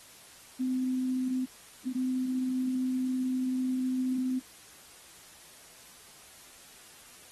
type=tone pair in turn; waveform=sine; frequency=256.4 / 256.4 Hz; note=C4 / C4; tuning=-35 / -35 cents; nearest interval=unison; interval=0 cents; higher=neither; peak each=-27 dBFS; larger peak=neither; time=0.59-1.46 / 1.85-4.4 s; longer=second; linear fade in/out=20 ms; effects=white hiss -53 dBFS RMS until 7.31 s + AAC 32 kbps